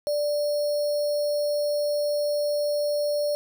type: tone with sample-and-hold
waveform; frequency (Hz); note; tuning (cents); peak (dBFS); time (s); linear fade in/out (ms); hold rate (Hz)
sine; 587.3; D5; 0; -22; 0.07-3.35; 0; 4900
effects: none